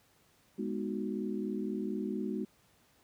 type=chord; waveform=sine; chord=G# minor seventh; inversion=none; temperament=equal; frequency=207.7 / 246.9 / 311.1 / 370 Hz; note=G#3 / B3 / D#4 / F#4; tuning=0 / 0 / 0 / 0 cents; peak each=-36 / -39 / -40 / -39 dBFS; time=0.58-2.45 s; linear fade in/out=10 ms; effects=pink hiss -67 dBFS RMS until 3.03 s + high-pass 60 Hz 12 dB/octave

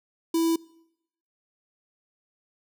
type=tone with notch filter; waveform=square; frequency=329.6 Hz; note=E4; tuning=in tune; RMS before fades=-23 dBFS; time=0.34-0.56 s; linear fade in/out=5 ms; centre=1800 Hz; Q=0.52; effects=noise-tail reverb RT60 0.8 s tail -23 dB re dry

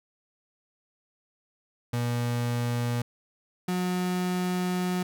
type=tone pair in turn; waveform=35% pulse; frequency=120 / 181.05 Hz; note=B2 / F#3; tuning=-49 / -37 cents; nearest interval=perfect fifth; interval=712 cents; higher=second; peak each=-24 dBFS; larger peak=neither; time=1.93-3.02 / 3.68-5.03 s; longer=second; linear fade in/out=5 ms; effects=none

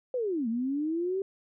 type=linear two-way sweep; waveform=sine; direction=down then up; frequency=523.3 to 220 to 393.8 Hz; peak=-27 dBFS; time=0.14-1.22 s; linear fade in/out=2 ms; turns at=0.48 s; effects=none

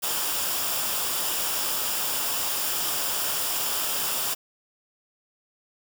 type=noise with comb filter; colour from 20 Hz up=white; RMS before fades=-27 dBFS; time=0.02-4.35 s; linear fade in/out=20 ms; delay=0.48 ms; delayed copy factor=-0.5; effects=none

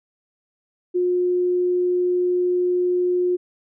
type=tone; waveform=sine; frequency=358.7 Hz; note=F4; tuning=46 cents sharp; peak=-17 dBFS; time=0.94-3.37 s; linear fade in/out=20 ms; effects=none

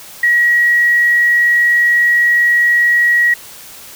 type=tone; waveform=sine; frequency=1910 Hz; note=A#6; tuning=42 cents sharp; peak=-8 dBFS; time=0.23-3.34 s; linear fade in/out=5 ms; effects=white hiss -35 dBFS RMS until 3.95 s

